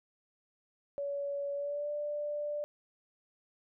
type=tone with pitch glide; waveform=sine; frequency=566 to 589.7 Hz; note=C#5 to D5; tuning=+36 to +7 cents; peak=-33 dBFS; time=0.98-2.64 s; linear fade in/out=0 ms; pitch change=+71 cents; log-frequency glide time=1.54-1.9 s; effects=none